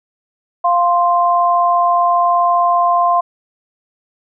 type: tone pair together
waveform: sine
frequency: 698.5 / 1046.5 Hz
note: F5 / C6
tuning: 0 / 0 cents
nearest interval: perfect fifth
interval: 700 cents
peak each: -13 dBFS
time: 0.64-3.21 s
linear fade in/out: 10 ms
effects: none